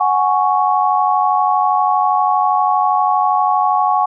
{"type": "chord", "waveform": "sine", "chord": "F# suspended second", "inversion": "none", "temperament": "just", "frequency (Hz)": [740, 832.5, 1110], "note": ["F#5", "G#5", "C#6"], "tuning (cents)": [0, 4, 2], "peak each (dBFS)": -16, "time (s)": [0, 4.06], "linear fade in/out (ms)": 10, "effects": []}